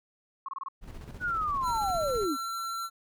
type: tone bursts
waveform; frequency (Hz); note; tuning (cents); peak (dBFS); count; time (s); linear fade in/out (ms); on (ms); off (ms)
sine; 1085; C#6; -37; -33; 5; 0.46-0.685; 2; 25; 25
type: noise with tremolo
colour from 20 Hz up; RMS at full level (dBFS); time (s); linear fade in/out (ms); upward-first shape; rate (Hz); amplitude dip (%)
brown; -40; 0.81-2.29; 50; square; 15; 50
type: linear sweep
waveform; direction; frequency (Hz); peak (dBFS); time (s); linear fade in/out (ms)
sine; down; 1497 to 246.9; -27; 1.2-2.37; 50
type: tone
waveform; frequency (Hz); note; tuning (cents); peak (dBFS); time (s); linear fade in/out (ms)
square; 1352; E6; +43; -33; 1.62-2.9; 50
effects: none